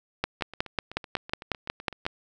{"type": "two click trains", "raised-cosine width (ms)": 0.3, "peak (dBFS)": [-24, -9], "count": [14, 11], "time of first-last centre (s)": [[0.41, 2.053], [0.24, 2.065]], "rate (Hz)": [7.91, 5.48], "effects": []}